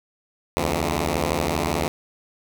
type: beating tone pair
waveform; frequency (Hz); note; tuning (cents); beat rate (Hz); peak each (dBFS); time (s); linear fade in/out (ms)
5% pulse; 73.42 / 85.42; D2 / F2; 0 / -38; 12; -13; 0.57-1.88; 0
effects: none